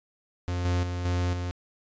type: tone with level steps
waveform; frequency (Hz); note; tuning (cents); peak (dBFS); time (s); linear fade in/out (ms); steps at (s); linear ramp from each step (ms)
45% pulse; 88.8; F2; +29; -27 / -23 / -29 / -24 / -29; 0.48-1.51; 0; 0.65 / 0.83 / 1.05 / 1.33; 2
effects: resampled to 16000 Hz